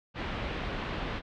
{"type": "low-pass noise", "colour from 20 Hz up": "pink", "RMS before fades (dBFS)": -35, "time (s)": [0.14, 1.22], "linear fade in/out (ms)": 50, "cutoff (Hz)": 3400, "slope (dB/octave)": 24, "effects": []}